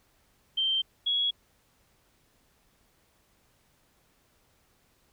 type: tone pair in turn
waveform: sine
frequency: 3136 / 3339 Hz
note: G7 / G#7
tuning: 0 / +9 cents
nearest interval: minor second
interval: 109 cents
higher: second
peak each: -24 dBFS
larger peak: neither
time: 0.57-0.82 / 1.06-1.31 s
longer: neither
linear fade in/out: 10 ms
effects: pink hiss -67 dBFS RMS until 5.12 s